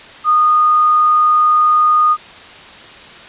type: tone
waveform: sine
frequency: 1230 Hz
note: D#6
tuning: 20 cents flat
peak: -8 dBFS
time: 0.24-2.17 s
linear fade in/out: 50 ms
effects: white hiss -36 dBFS RMS until 3.28 s + resampled to 8000 Hz